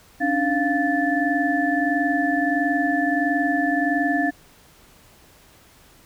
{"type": "tone cluster", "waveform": "sine", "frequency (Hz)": [276.4, 297.9, 699, 1750], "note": ["C#4", "D4", "F5", "A6"], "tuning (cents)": [-5, 25, 1, -10], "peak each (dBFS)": -24, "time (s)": [0.2, 4.31], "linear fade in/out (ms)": 20, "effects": ["pink hiss -52 dBFS RMS until 6.05 s"]}